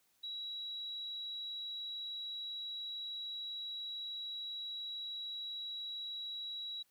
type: tone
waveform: sine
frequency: 3889 Hz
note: B7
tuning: 27 cents flat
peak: -40 dBFS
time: 0.23-6.83 s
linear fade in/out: 10 ms
effects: white hiss -74 dBFS RMS until 6.9 s